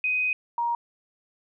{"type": "tone pair in turn", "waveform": "sine", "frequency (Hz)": [2505, 942.7], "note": ["D#7", "A#5"], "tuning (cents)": [11, 19], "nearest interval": "octave + perfect fourth", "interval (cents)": 1692, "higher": "first", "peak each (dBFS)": [-22, -23], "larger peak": "first", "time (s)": [[0.04, 0.33], [0.58, 0.75]], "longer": "first", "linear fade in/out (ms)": 2, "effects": []}